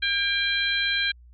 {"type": "harmonic tone with a mistuned harmonic", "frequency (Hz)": 804, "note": "G5", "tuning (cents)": 44, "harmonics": [2, 3, 4, 5], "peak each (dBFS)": [-26, -28, -28, -28], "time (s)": [0.02, 1.12], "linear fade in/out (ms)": 10, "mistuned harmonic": 3, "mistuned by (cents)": -35, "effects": ["added 60 Hz sine -47 dBFS peak until 1.33 s", "AAC 64 kbps"]}